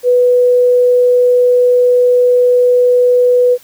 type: tone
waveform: sine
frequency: 493.9 Hz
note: B4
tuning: in tune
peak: -6 dBFS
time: 0.03-3.58 s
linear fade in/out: 50 ms
effects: white hiss -43 dBFS RMS until 3.63 s